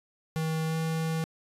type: tone with pitch glide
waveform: square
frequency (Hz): 159.6 to 161.27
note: D#3 to E3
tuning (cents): +44 to -38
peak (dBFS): -28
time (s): 0.36-1.24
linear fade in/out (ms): 0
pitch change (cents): +18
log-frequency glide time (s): 0.66-0.76
effects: resampled to 32000 Hz